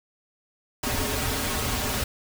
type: noise with comb filter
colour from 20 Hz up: pink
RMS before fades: -27 dBFS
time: 0.83-2.04 s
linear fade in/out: 5 ms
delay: 5.9 ms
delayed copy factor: -0.85
effects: none